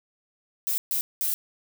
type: noise bursts at uneven times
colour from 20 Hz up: violet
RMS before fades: -26 dBFS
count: 3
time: 0.67-0.78 / 0.91-1.01 / 1.21-1.34 s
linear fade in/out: 0 ms
effects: none